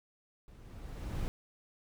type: noise with level ramp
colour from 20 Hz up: brown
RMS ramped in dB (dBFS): -55 to -34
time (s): 0.48-1.28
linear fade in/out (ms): 0
effects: none